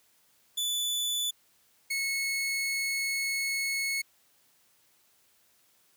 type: tone pair in turn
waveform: sawtooth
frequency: 3479 / 2192 Hz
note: A7 / C#7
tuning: -20 / -20 cents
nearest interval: minor sixth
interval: 800 cents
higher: first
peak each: -25 dBFS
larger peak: neither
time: 0.57-1.31 / 1.9-4.02 s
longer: second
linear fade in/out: 10 ms
effects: white hiss -66 dBFS RMS until 5.96 s + high-pass 60 Hz 12 dB/octave